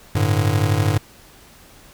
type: chord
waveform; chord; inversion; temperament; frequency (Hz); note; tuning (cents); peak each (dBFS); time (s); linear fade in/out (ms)
square; G suspended second; none; just; 98 / 110.25 / 147; G2 / A2 / D3; 0 / +4 / +2; -20 / -21 / -23; 0.15-0.98; 5
effects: pink hiss -47 dBFS RMS until 1.93 s